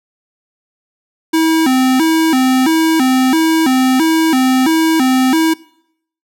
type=tone with vibrato; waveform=square; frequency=288.8 Hz; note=D4; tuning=29 cents flat; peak=-10 dBFS; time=1.33-5.54 s; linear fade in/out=10 ms; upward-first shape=square; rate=1.5 Hz; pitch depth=190 cents each way; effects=noise-tail reverb RT60 0.7 s tail -22 dB re dry